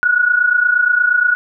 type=tone pair together; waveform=sine; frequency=1439 / 1467.5 Hz; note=F#6 / F#6; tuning=-49 / -15 cents; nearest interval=unison; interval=34 cents; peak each=-16 / -12 dBFS; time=0.03-1.35 s; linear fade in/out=0 ms; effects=none